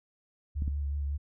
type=tone with vibrato; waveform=sine; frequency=71.4 Hz; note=D2; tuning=48 cents flat; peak=-29 dBFS; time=0.55-1.18 s; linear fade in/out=20 ms; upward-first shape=triangle; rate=5.4 Hz; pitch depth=35 cents each way
type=clicks; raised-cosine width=5 ms; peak=-25 dBFS; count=2; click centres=0.622 / 0.679 s
effects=none